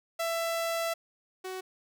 sawtooth tone pair in turn, 666 / 373.8 Hz, E5 / F#4, +18 / +18 cents, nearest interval minor seventh, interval 1000 cents, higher first, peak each -25 / -32 dBFS, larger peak first, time 0.19-0.94 / 1.44-1.61 s, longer first, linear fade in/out 10 ms, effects none

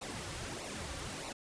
pink noise with flanger, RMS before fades -42 dBFS, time 0.01-1.33 s, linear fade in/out 10 ms, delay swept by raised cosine 0.6 to 4.8 ms, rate 1.6 Hz, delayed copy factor -0.7, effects resampled to 22050 Hz

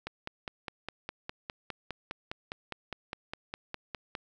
click train, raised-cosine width 0.3 ms, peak -20 dBFS, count 21, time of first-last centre 0.07-4.152 s, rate 4.9 Hz, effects none

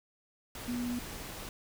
sine tone in noise, 243.1 Hz, B3, 27 cents flat, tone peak -32 dBFS, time 0.68-0.99 s, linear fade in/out 2 ms, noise pink, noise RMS -43 dBFS, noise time 0.55-1.49 s, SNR +8 dB, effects none

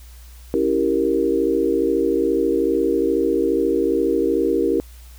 sine chord, C# diminished seventh, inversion none, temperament equal, 277.2 / 329.6 / 392 / 466.2 Hz, C#4 / E4 / G4 / Bb4, 0 / 0 / 0 / 0 cents, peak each -24 / -21 / -21 / -21 dBFS, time 0.54-4.8 s, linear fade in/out 0 ms, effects added 60 Hz sine -39 dBFS peak until 5.18 s + white hiss -50 dBFS RMS until 5.18 s

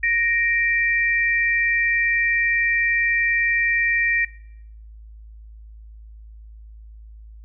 sine tone pair together, 1864.4 / 2349 Hz, A#6 / D7, 0 / 0 cents, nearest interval major third, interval 400 cents, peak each -19 / -23 dBFS, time 0.03-4.25 s, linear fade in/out 5 ms, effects noise-tail reverb RT60 0.7 s tail -18 dB re dry + added 54 Hz sine -39 dBFS peak until 7.44 s

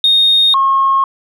sine tone pair in turn, 3700 / 1082.7 Hz, A#7 / C#6, -14 / -41 cents, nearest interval octave + major sixth, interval 2127 cents, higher first, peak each -6 / -8 dBFS, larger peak first, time 0.04-0.54 / 0.54-1.04 s, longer neither, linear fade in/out 2 ms, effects tanh soft clip ceiling -3 dBFS

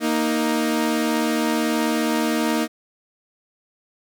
sawtooth tone pair together, 233.1 / 311.8 Hz, A#3 / D#4, 0 / +4 cents, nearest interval perfect fourth, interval 504 cents, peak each -18 dBFS, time 0-2.68 s, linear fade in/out 50 ms, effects none

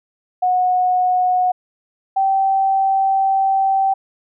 sine tone pair in turn, 731 / 775.3 Hz, F#5 / G5, -21 / -19 cents, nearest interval minor second, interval 102 cents, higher second, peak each -13 dBFS, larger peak neither, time 0.42-1.52 / 2.16-3.94 s, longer second, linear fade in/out 10 ms, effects none

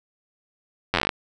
slowing click train, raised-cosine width 0.3 ms, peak -4 dBFS, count 11, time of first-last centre 0.94-1.092 s, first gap 10 ms, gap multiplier 1.09, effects none

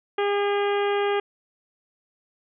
harmonic tone, 405.7 Hz, G#4, 41 cents flat, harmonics 1 / 2 / 3 / 4 / 5 / 6 / 7 / 8, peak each -22 / -28 / -32 / -34 / -36 / -38 / -39 / -40 dBFS, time 0.18-1.2 s, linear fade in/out 5 ms, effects none

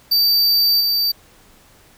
square tone with level steps, 4639 Hz, D8, 22 cents flat, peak -13 / -16 dBFS, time 0.11-1.12 s, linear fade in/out 10 ms, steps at 0.8 s, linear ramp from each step 10 ms, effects pink hiss -50 dBFS RMS until 1.97 s

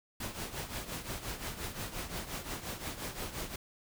pink noise with tremolo, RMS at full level -37 dBFS, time 0.2-3.56 s, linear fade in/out 5 ms, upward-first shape triangle, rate 5.7 Hz, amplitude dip 75%, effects none

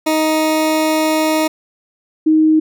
20% pulse / sine tone pair in turn, 313.1 / 313.1 Hz, D#4 / D#4, +11 / +11 cents, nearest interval unison, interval 0 cents, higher neither, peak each -8 dBFS, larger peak neither, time 0.06-1.48 / 2.26-2.6 s, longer first, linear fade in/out 10 ms, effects none

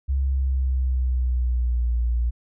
sine tone with pitch glide, 67.6 to 59.19 Hz, C#2 to A#1, -43 to +27 cents, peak -19 dBFS, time 0.08-2.31 s, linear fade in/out 20 ms, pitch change -230 cents, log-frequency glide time 0.18-1.94 s, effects none

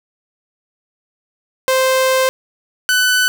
sawtooth tone pair in turn, 522 / 1498.8 Hz, C5 / F#6, -4 / +22 cents, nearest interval octave + tritone, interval 1826 cents, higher second, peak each -8 dBFS, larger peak neither, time 1.68-2.29 / 2.89-3.28 s, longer first, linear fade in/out 0 ms, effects none

